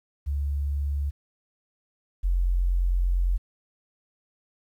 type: tone pair in turn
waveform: sine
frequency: 71.1 / 44.43 Hz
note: C#2 / F1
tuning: +45 / +31 cents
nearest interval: minor sixth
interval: 814 cents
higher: first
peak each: -24 / -20 dBFS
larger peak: second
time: 0.26-1.11 / 2.23-3.38 s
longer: second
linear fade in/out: 20 ms
effects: 10-bit